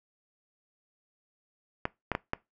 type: clicks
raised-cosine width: 0.5 ms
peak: -13 dBFS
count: 4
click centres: 1.854 / 2.117 / 2.151 / 2.334 s
effects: noise-tail reverb RT60 0.2 s tail -21 dB re dry